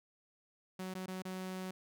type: tone with dropouts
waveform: sawtooth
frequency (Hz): 186.3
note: F#3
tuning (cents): +12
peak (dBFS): -36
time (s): 0.79-1.71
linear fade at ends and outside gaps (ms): 5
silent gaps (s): 0.94-0.95 / 1.061-1.08 / 1.222-1.251
effects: none